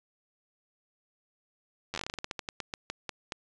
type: slowing click train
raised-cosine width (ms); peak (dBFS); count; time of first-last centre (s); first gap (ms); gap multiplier
0.2; -17; 20; 1.94-3.322; 10; 1.19
effects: resampled to 22050 Hz